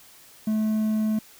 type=tone with quantisation; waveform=triangle; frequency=216.5 Hz; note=A3; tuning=28 cents flat; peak=-19 dBFS; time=0.47-1.19 s; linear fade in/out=5 ms; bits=8; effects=white hiss -51 dBFS RMS until 1.39 s